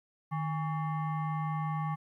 sine tone with frequency modulation, 154.2 Hz, D#3, 15 cents flat, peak -30 dBFS, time 0.31-1.96 s, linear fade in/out 20 ms, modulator 973 Hz, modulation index 0.85, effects 12-bit

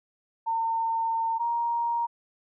sine tone pair in turn, 908 / 938.4 Hz, A#5 / A#5, -46 / +11 cents, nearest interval minor second, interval 57 cents, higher second, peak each -24 dBFS, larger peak neither, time 0.46-1.39 / 1.39-2.07 s, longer first, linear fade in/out 20 ms, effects none

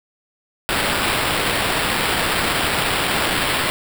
white noise with sample-and-hold, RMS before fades -20 dBFS, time 0.69-3.7 s, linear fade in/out 0 ms, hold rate 6300 Hz, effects none

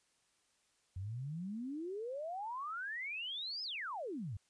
sine exponential two-way sweep, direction up then down, 88.5 to 5230 to 88.5 Hz, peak -39 dBFS, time 0.96-4.37 s, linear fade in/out 5 ms, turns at 3.63 s, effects white hiss -75 dBFS RMS until 4.49 s + resampled to 22050 Hz

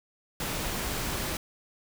pink noise, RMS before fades -32 dBFS, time 0.4-1.37 s, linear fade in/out 2 ms, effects none

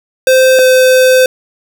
square tone pair in turn, 519 / 513.9 Hz, C5 / C5, -14 / -31 cents, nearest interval unison, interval 17 cents, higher first, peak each -5 dBFS, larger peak neither, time 0.27-0.59 / 0.59-1.26 s, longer second, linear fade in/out 2 ms, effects none

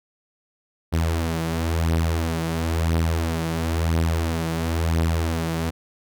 sawtooth beating tone pair, 81.3 / 82.28 Hz, E2 / E2, -23 / -3 cents, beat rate 0.98 Hz, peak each -22 / -18 dBFS, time 0.92-5.71 s, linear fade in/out 20 ms, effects none

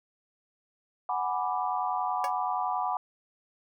sine chord, G# half-diminished seventh, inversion third, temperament equal, 740 / 830.6 / 987.8 / 1174.7 Hz, F#5 / G#5 / B5 / D6, 0 / 0 / 0 / 0 cents, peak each -31 / -34 / -32 / -34 dBFS, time 1.09-2.97 s, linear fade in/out 2 ms
15% pulse tone with exponential decay, 559 Hz, C#5, 14 cents sharp, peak -23 dBFS, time 2.24-2.32 s, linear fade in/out 2 ms, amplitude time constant 17 ms
effects none

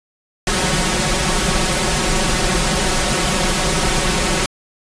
pink noise with comb filter, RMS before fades -17 dBFS, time 0.47-4.46 s, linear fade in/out 2 ms, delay 5.4 ms, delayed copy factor +0.95, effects resampled to 22050 Hz

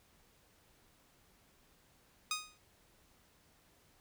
10% pulse tone with exponential decay, 1244.5 Hz, D#6, in tune, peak -23 dBFS, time 2.31-2.58 s, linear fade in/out 2 ms, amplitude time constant 58 ms, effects pink hiss -68 dBFS RMS until 4 s

